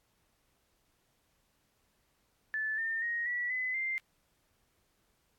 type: tone with pitch steps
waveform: sine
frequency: 1744 / 1808.6 / 1875.7 / 1945.2 / 2017 / 2092 Hz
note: A6 / A6 / A#6 / B6 / B6 / C7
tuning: -16 / +47 / +10 / -27 / +36 / -1 cents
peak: -31 dBFS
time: 2.54-3.98 s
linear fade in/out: 0 ms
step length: 240 ms
effects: pink hiss -74 dBFS RMS until 5.38 s + AAC 64 kbps